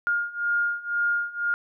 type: beating tone pair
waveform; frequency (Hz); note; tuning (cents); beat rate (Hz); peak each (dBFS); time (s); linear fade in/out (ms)
sine; 1415 / 1417; F6 / F6; +22 / +25; 2; -27 / -25; 0.07-1.54; 0
effects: none